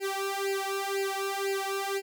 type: tone with flanger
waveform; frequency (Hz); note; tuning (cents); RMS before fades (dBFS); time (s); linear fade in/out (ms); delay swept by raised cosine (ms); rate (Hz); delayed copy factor
sawtooth; 392; G4; 0; -31; 0-2.02; 50; 0.41 to 1.81; 2; +1
effects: none